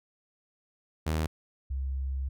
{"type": "tone pair in turn", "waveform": ["sawtooth", "sine"], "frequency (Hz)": [78.7, 66.85], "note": ["D#2", "C2"], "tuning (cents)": [20, 38], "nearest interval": "minor third", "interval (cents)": 282, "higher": "first", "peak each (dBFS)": [-23, -29], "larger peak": "first", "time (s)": [[1.06, 1.27], [1.7, 2.29]], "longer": "second", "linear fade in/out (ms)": 10, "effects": []}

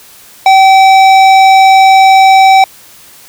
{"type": "tone with hard clipping", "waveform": "sine", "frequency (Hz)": 769, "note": "G5", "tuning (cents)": -33, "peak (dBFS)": -3, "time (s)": [0.46, 2.64], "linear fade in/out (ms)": 2, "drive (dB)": 13, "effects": ["white hiss -37 dBFS RMS until 3.28 s"]}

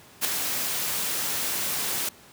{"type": "noise with ADSR envelope", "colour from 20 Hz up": "white", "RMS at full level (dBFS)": -21, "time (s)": [0.21, 2.09], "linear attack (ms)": 38, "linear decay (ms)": 4, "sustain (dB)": -7, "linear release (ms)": 4, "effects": ["pink hiss -51 dBFS RMS until 2.32 s", "high-pass 100 Hz 12 dB/octave"]}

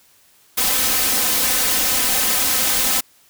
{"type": "noise with comb filter", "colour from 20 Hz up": "white", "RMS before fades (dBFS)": -18, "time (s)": [0.57, 3.01], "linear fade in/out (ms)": 10, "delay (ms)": 3.9, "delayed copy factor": 0.9, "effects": ["white hiss -54 dBFS RMS until 3.29 s"]}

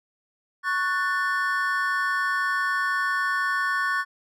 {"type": "chord", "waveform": "triangle", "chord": "F# minor", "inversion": "second", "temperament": "just", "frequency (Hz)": [1110, 1480, 1776], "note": ["C#6", "F#6", "A6"], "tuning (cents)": [2, 0, 16], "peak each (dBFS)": -25, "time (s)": [0.63, 4.05], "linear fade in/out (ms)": 50, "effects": []}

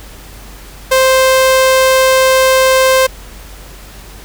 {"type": "tone", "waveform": "sawtooth", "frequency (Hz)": 523.3, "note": "C5", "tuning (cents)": 0, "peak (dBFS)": -3, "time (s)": [0.91, 3.07], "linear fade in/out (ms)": 10, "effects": ["added 48 Hz sine -33 dBFS peak until 4.24 s", "pink hiss -36 dBFS RMS until 4.24 s"]}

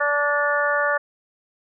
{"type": "harmonic tone with a mistuned harmonic", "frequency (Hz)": 290.1, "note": "D4", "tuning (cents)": -21, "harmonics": [2, 3, 4, 5, 6], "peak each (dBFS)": [-23, -30, -25, -24, -24], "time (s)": [0, 0.98], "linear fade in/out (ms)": 10, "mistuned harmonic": 6, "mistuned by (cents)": 16, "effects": []}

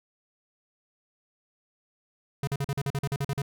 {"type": "tone bursts", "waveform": "square", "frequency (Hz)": 139.4, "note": "C#3", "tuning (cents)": 10, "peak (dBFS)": -27, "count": 12, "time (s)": [2.43, 3.419], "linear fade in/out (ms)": 2, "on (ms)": 43, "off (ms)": 43, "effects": []}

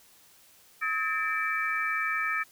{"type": "tone cluster", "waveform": "sine", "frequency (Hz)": [1278, 1642, 1797, 2320], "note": ["D#6", "G#6", "A6", "D7"], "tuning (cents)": [46, -20, 36, -22], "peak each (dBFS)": [-31, -39, -31, -31], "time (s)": [0.81, 2.44], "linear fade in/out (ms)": 20, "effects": ["white hiss -58 dBFS RMS until 2.51 s"]}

